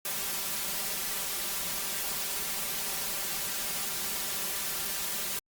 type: noise with comb filter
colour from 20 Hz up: white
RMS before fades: -33 dBFS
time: 0.05-5.39 s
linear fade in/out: 2 ms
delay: 5.1 ms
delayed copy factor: +0.9
effects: Opus 48 kbps